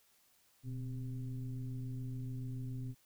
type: tone with frequency modulation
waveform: sine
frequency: 123.47 Hz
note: B2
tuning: in tune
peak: -38 dBFS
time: 0.63-2.95 s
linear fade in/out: 50 ms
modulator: 137 Hz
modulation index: 0.74
effects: white hiss -70 dBFS RMS until 3.05 s